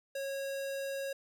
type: tone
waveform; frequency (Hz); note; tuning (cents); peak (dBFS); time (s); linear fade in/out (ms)
square; 548; C#5; -20; -36; 0.15-1.13; 5
effects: none